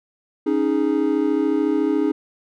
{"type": "chord", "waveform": "triangle", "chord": "C# suspended second", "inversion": "none", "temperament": "equal", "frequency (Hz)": [277.2, 311.1, 415.3], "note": ["C#4", "D#4", "G#4"], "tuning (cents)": [0, 0, 0], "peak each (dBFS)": [-20, -18, -21], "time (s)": [0.46, 2.12], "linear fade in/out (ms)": 10, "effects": []}